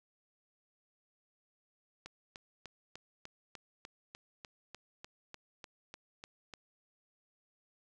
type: click train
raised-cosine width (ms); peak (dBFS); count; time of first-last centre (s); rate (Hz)
0.2; -29; 16; 2.06-6.538; 3.35
effects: none